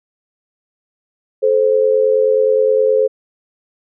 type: tone pair together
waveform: sine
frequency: 433.8 / 523.3 Hz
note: A4 / C5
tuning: -25 / 0 cents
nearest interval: minor third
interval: 325 cents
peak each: -13 dBFS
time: 1.42-3.08 s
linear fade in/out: 20 ms
effects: none